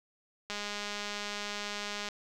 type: click train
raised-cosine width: 0.2 ms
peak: -20 dBFS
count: 328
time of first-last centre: 0.5-2.087 s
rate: 206 Hz
effects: none